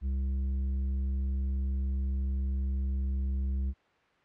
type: tone with tanh clipping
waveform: sine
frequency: 66.6 Hz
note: C2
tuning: 31 cents sharp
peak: -29 dBFS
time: 0.01-3.74 s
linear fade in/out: 50 ms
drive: 7 dB
effects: white hiss -65 dBFS RMS until 4.24 s + low-pass 2000 Hz 12 dB/octave